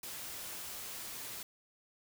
white noise, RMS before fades -44 dBFS, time 0.03-1.43 s, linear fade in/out 2 ms, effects none

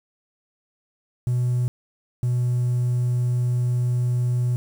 triangle tone pair in turn, 123.47 / 123 Hz, B2 / B2, 0 / -7 cents, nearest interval unison, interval 7 cents, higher first, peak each -16 dBFS, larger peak neither, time 1.27-1.68 / 2.23-4.56 s, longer second, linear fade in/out 0 ms, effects tanh soft clip ceiling -14 dBFS + 8-bit

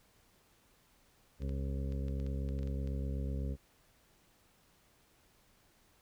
harmonic tone, 68 Hz, C#2, 33 cents flat, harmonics 1 / 2 / 3 / 4 / 6 / 7 / 8, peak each -35 / -41 / -45 / -47 / -51 / -52 / -53 dBFS, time 1.39-3.57 s, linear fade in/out 50 ms
clicks, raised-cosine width 0.2 ms, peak -38 dBFS, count 11, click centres 1.421 / 1.493 / 1.923 / 2.083 / 2.2 / 2.265 / 2.489 / 2.59 / 2.631 / 2.674 / 2.874 s
effects pink hiss -68 dBFS RMS until 6.01 s

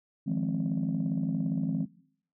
sine chord, F minor seventh, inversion third, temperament just, 157.15 / 174.61 / 209.5 / 261.9 Hz, Eb3 / F3 / Ab3 / C4, +18 / 0 / +15 / +2 cents, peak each -31 dBFS, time 0.26-1.86 s, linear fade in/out 20 ms, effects noise-tail reverb RT60 0.6 s tail -20 dB re dry + tanh soft clip ceiling -21 dBFS

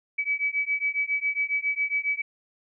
sine beating tone pair, 2283 / 2290.3 Hz, D7 / D7, -50 / -44 cents, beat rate 7.3 Hz, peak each -27 dBFS, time 0.18-2.22 s, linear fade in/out 10 ms, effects none

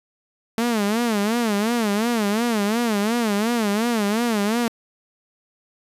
sawtooth tone with vibrato, 220 Hz, A3, in tune, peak -15 dBFS, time 0.58-4.68 s, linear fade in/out 0 ms, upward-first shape sine, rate 2.8 Hz, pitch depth 160 cents each way, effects resampled to 32000 Hz

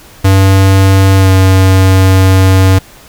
square tone with pitch glide, 96.4 to 94.74 Hz, G2 to F#2, -28 to +41 cents, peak -4 dBFS, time 0.24-2.79 s, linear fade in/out 10 ms, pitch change -31 cents, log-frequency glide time 1.16-1.3 s, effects pink hiss -37 dBFS RMS until 3.08 s

